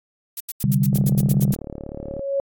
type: noise bursts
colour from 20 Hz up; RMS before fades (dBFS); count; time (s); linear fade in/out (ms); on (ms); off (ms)
violet; -26; 11; 0.37-1.554; 5; 34; 81
type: chord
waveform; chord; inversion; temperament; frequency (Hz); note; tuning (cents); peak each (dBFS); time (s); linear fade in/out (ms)
sine; C suspended second; none; just; 130.81 / 147.16 / 196.22; C3 / D3 / G3; 0 / +4 / +2; -20; 0.64-1.54; 0
type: click train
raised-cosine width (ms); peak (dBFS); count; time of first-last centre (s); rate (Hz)
2; -18; 47; 0.93-2.194; 36.4
type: tone with exponential growth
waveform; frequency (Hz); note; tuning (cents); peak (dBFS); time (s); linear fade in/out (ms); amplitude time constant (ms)
sine; 553; C#5; -4; -17; 1.61-2.4; 1; 170
effects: AAC 64 kbps